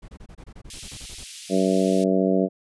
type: noise bursts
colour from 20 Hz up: brown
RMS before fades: -41 dBFS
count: 14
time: 0.02-1.241 s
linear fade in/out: 10 ms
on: 64 ms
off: 25 ms
type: high-pass noise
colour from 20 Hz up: pink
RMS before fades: -39 dBFS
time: 0.7-2.04 s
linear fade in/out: 2 ms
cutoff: 2700 Hz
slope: 24 dB/octave
type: harmonic tone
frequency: 94.8 Hz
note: F#2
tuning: 43 cents sharp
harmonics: 2 / 3 / 4 / 5 / 6 / 7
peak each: -22 / -24 / -25 / -26 / -27 / -27 dBFS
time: 1.49-2.49 s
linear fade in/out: 50 ms
effects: resampled to 24000 Hz